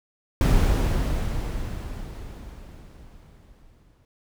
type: noise with exponential decay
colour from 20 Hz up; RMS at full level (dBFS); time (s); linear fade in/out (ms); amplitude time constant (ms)
brown; -17; 0.41-4.05; 1; 790
effects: none